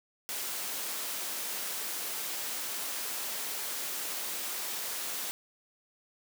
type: high-pass noise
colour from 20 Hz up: white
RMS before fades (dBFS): -36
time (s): 0.29-5.31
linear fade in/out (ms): 0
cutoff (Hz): 260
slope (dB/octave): 12
effects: none